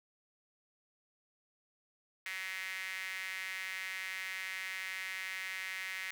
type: tone with high-pass filter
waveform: sawtooth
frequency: 188.7 Hz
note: F#3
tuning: 34 cents sharp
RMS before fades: -41 dBFS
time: 2.26-6.11 s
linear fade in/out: 0 ms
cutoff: 2000 Hz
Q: 5
effects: none